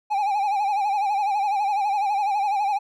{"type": "tone with vibrato", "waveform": "triangle", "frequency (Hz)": 812, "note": "G#5", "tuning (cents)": -39, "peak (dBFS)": -18, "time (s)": [0.1, 2.79], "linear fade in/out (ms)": 20, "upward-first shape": "sine", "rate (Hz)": 12, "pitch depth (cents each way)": 83, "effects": []}